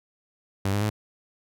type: tone with pitch steps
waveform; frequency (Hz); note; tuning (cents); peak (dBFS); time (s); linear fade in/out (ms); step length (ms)
sawtooth; 98 / 102.16 / 106.5; G2 / G#2 / G#2; 0 / -28 / +44; -19; 0.65-0.899; 5; 83
effects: none